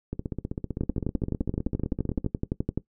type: two click trains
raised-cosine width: 3 ms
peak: -13 / -17 dBFS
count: 24 / 34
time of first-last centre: 0.81-2.776 / 0.13-2.245 s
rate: 11.7 / 15.6 Hz
effects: noise-tail reverb RT60 0.1 s tail -18 dB re dry